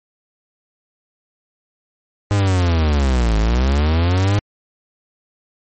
45% pulse linear two-way sweep, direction down then up, 103.83 to 51.91 to 103.83 Hz, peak -13 dBFS, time 2.31-4.39 s, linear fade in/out 0 ms, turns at 3.38 s, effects MP3 32 kbps

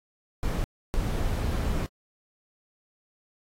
brown noise bursts at uneven times, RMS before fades -27 dBFS, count 2, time 0.43-0.64 / 0.94-1.86 s, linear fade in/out 0 ms, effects AAC 48 kbps

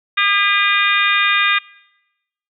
harmonic tone with a mistuned harmonic, 405.3 Hz, G#4, 42 cents flat, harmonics 3 / 4 / 5 / 6 / 7 / 8 / 9, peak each -19 / -20 / -19 / -18 / -26 / -29 / -21 dBFS, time 0.17-1.59 s, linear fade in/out 10 ms, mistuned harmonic 5, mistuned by -31 cents, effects noise-tail reverb RT60 1.0 s tail -25 dB re dry

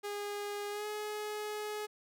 sawtooth tone with pitch glide, 410 to 422 Hz, G#4 to G#4, -22 to +28 cents, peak -33 dBFS, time 0.03-1.87 s, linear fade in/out 20 ms, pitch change +50 cents, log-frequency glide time 0.7-0.86 s, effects none

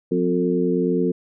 harmonic tone with a mistuned harmonic, 89.5 Hz, F2, 43 cents sharp, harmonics 2 / 3 / 4 / 5, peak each -23 / -23 / -23 / -23 dBFS, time 0.11-1.12 s, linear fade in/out 10 ms, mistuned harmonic 3, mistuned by -51 cents, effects none

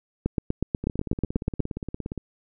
two click trains, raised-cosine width 3 ms, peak -10 / -18 dBFS, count 12 / 24, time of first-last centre 0.26-1.603 / 0.84-2.177 s, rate 8.19 / 17.2 Hz, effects none

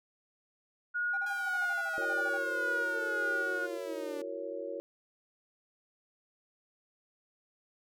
sine tone with tremolo, 1444 Hz, F#6, 43 cents flat, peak -29 dBFS, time 0.94-3.67 s, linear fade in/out 20 ms, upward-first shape sine, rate 1.8 Hz, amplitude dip 35%
triangle tone bursts, 789 Hz, G5, 11 cents sharp, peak -37 dBFS, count 16, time 1.13-2.377 s, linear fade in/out 10 ms, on 47 ms, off 33 ms
sawtooth exponential sweep, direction down, 820 to 289.7 Hz, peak -38 dBFS, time 1.26-4.22 s, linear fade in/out 5 ms
sine chord, F# dominant seventh, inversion third, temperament just, 333 / 370 / 462.5 / 555 Hz, E4 / F#4 / A#4 / C#5, +18 / 0 / -14 / +2 cents, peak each -44 / -44 / -41 / -39 dBFS, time 1.98-4.8 s, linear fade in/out 0 ms
effects none

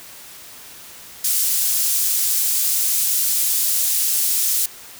pink high-pass noise, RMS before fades -19 dBFS, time 1.24-4.66 s, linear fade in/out 5 ms, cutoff 7900 Hz, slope 12 dB/octave, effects white hiss -40 dBFS RMS until 4.99 s

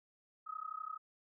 sine tone with amplitude modulation, 1267 Hz, D#6, 31 cents sharp, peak -37 dBFS, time 0.46-0.98 s, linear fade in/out 20 ms, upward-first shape sine, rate 32 Hz, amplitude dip 95%, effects none

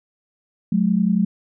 sine tone pair together, 183.8 / 214.8 Hz, F#3 / A3, -11 / -41 cents, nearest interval minor third, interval 270 cents, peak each -18 dBFS, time 0.72-1.25 s, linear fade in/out 5 ms, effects none

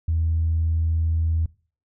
sine tone, 81.3 Hz, E2, 23 cents flat, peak -18 dBFS, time 0.08-1.46 s, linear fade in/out 5 ms, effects noise-tail reverb RT60 0.4 s tail -22 dB re dry + tanh soft clip ceiling -14 dBFS

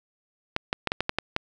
clicks, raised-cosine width 0.3 ms, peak -8 dBFS, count 8, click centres 0.564 / 0.729 / 0.873 / 0.919 / 1.006 / 1.094 / 1.186 / 1.364 s, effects none

